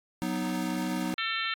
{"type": "chord", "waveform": "square", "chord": "B major", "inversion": "second", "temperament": "equal", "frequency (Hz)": [185, 246.9, 311.1], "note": ["F#3", "B3", "D#4"], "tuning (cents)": [0, 0, 0], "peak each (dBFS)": -34, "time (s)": [0.22, 1.14], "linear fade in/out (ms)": 0}
{"type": "harmonic tone", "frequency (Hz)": 448.2, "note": "A4", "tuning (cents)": 32, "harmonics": [3, 4, 5, 6, 7, 8, 9], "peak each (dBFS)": [-34, -35, -36, -37, -37, -38, -39], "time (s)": [1.18, 1.54], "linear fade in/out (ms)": 2}
{"effects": ["AAC 64 kbps"]}